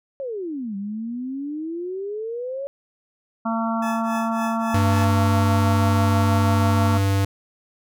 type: exponential two-way sweep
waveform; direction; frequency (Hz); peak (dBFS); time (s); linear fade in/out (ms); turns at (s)
sine; down then up; 564 to 194.3 to 564; -26; 0.2-2.67; 0; 0.76
type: harmonic tone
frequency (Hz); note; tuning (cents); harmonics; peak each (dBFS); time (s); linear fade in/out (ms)
226.6; A#3; -49; 1 / 3 / 4 / 5 / 6; -23 / -28 / -29 / -30 / -31; 3.45-6.98; 10
type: tone with tremolo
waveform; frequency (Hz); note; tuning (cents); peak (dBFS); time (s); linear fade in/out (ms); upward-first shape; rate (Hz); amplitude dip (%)
20% pulse; 865; A5; -30; -24; 3.82-5.05; 5; triangle; 3.6; 95
type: tone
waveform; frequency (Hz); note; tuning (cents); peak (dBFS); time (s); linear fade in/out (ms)
square; 98; G2; 0; -18; 4.74-7.25; 5
effects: none